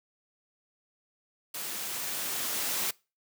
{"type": "noise with level ramp", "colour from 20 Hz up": "white", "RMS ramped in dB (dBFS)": [-37, -30], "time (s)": [1.54, 2.91], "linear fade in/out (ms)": 5, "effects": ["noise-tail reverb RT60 0.3 s tail -24 dB re dry", "high-pass 150 Hz 12 dB/octave"]}